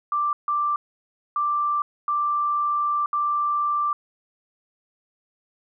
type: tone bursts at uneven times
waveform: sine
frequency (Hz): 1177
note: D6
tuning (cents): +3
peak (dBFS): -20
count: 5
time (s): 0.12-0.33 / 0.48-0.76 / 1.36-1.82 / 2.08-3.06 / 3.13-3.93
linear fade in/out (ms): 2
effects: none